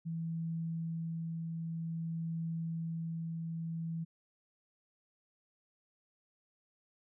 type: tone with tremolo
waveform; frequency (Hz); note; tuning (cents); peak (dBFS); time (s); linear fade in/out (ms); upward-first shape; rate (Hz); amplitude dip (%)
sine; 164.5; E3; -3; -34; 0.05-4.05; 20; triangle; 0.52; 25
effects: none